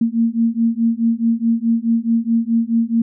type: beating tone pair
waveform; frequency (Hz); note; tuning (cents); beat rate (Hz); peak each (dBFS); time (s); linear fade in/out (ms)
sine; 227.5 / 232.2; A#3 / A#3; -42 / -7; 4.7; -17; 0.01-3.02; 5
effects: none